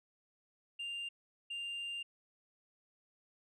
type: tone bursts at uneven times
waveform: sine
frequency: 2794 Hz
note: F7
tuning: in tune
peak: -36 dBFS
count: 2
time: 0.79-1.09 / 1.5-2.03 s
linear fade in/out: 10 ms
effects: tanh soft clip ceiling -38 dBFS